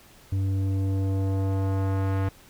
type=tone with low-pass filter sweep; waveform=square; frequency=96.6 Hz; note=G2; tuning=25 cents flat; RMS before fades=-25 dBFS; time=0.32-2.29 s; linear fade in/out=5 ms; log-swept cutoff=210 to 1800 Hz; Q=0.9; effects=pink hiss -53 dBFS RMS until 2.49 s